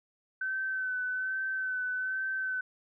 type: tone with vibrato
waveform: sine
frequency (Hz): 1524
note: G6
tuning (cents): -49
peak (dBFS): -30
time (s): 0.41-2.61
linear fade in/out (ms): 5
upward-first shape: sine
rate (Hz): 1.2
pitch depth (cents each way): 26
effects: none